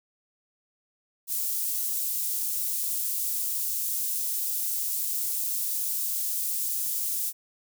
white high-pass noise, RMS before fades -29 dBFS, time 1.27-7.33 s, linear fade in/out 50 ms, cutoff 8300 Hz, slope 12 dB/octave, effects none

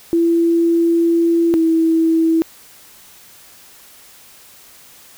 sine tone pair in turn, 336 / 325.9 Hz, E4 / E4, +33 / -20 cents, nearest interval minor second, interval 53 cents, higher first, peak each -11 dBFS, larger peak neither, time 0.13-1.54 / 1.54-2.42 s, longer first, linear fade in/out 0 ms, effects white hiss -44 dBFS RMS until 5.17 s

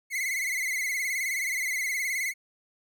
45% pulse tone with vibrato, 2100 Hz, C7, 6 cents sharp, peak -27 dBFS, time 0.1-2.34 s, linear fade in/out 50 ms, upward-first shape sine, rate 19 Hz, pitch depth 91 cents each way, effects none

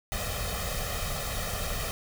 pink noise with comb filter, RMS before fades -32 dBFS, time 0.12-1.91 s, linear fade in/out 0 ms, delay 1.6 ms, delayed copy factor +0.85, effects none

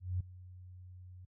sine tone with ADSR envelope, 91 Hz, F#2, 28 cents flat, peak -29 dBFS, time 0-1.25 s, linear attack 200 ms, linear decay 6 ms, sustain -19 dB, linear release 6 ms, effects high-pass 60 Hz 12 dB/octave

